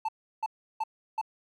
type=tone bursts; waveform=triangle; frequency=880 Hz; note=A5; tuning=in tune; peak=-25 dBFS; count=4; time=0.05-1.214 s; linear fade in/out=5 ms; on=36 ms; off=340 ms; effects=none